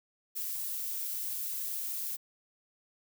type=noise; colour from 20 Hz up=violet; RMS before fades=-36 dBFS; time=0.35-2.17 s; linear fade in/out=20 ms; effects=none